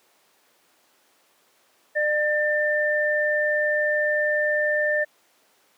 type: tone pair together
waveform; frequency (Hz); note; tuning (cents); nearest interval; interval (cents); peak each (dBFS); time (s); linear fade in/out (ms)
sine; 601 / 1790.1; D5 / A6; +40 / +29; octave + perfect fifth; 1889; -22; 1.95-5.05; 20
effects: pink hiss -61 dBFS RMS until 5.77 s + high-pass 400 Hz 12 dB/octave